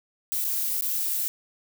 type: noise with dropouts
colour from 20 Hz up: violet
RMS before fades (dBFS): -27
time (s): 0.32-1.28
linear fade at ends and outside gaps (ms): 0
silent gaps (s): 0.443-0.447 / 0.81-0.822
effects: none